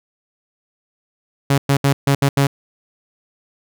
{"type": "tone bursts at uneven times", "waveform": "sawtooth", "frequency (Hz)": 139.2, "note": "C#3", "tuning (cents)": 8, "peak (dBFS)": -8, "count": 6, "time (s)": [[1.5, 1.58], [1.69, 1.77], [1.84, 1.93], [2.07, 2.15], [2.22, 2.29], [2.37, 2.47]], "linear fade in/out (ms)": 5, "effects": []}